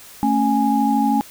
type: tone cluster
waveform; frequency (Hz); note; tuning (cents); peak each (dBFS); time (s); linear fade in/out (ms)
sine; 221.7 / 274.5 / 830; A3 / C#4 / G#5; +13 / -17 / -1; -19; 0.23-1.21; 0
effects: white hiss -42 dBFS RMS until 1.3 s